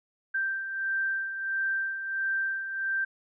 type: beating tone pair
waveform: sine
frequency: 1568 / 1569.5 Hz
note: G6 / G6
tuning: 0 / +2 cents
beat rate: 1.5 Hz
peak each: -36 / -28 dBFS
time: 0.34-3.05 s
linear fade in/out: 10 ms
effects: none